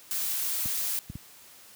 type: noise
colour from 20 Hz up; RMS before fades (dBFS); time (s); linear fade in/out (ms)
blue; -30; 0.11-0.99; 0
type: clicks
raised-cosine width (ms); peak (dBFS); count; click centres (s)
5; -24; 3; 0.658 / 1.1 / 1.155
effects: white hiss -52 dBFS RMS until 1.75 s + high-pass 60 Hz 12 dB/octave